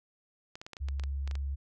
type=clicks; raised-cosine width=0.2 ms; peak=-26 dBFS; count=11; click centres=0.555 / 0.615 / 0.665 / 0.733 / 0.768 / 0.886 / 0.997 / 1.037 / 1.276 / 1.312 / 1.354 s
type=tone; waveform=sine; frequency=69.1 Hz; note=C#2; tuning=5 cents flat; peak=-31 dBFS; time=0.8-1.56 s; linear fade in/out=20 ms
effects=none